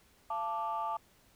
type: chord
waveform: sine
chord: D minor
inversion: first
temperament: equal with one note detuned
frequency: 683.7 / 880 / 1174.7 Hz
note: F5 / A5 / D6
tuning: -37 / 0 / 0 cents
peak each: -39 / -34 / -36 dBFS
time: 0.3-0.97 s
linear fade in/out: 5 ms
effects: tanh soft clip ceiling -26 dBFS + pink hiss -65 dBFS RMS until 1.35 s